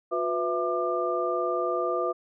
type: tone cluster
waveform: sine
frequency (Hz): 359.3 / 497.7 / 662 / 1195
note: F4 / B4 / E5 / D6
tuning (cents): +49 / +13 / +7 / +30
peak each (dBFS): -30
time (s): 0.11-2.13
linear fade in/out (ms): 20
effects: none